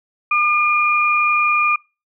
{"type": "tone pair together", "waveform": "sine", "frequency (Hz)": [1206.4, 2419], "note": ["D6", "D#7"], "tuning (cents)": [46, -49], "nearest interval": "octave", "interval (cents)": 1205, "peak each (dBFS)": -16, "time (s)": [0.31, 1.76], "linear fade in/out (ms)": 5, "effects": ["noise-tail reverb RT60 0.3 s tail -26 dB re dry"]}